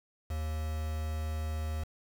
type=tone with quantisation; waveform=triangle; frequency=77.78 Hz; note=D#2; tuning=in tune; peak=-30 dBFS; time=0.3-1.84 s; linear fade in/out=5 ms; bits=7; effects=none